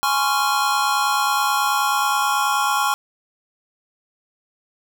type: chord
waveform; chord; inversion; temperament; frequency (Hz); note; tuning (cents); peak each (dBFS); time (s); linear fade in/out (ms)
square; Db major seventh; second; just; 831.5 / 1039.4 / 1108.7 / 1385.9; Ab5 / C6 / Db6 / F6; +2 / -12 / 0 / -14; -23 / -26 / -23 / -24; 0.03-2.94; 0
effects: none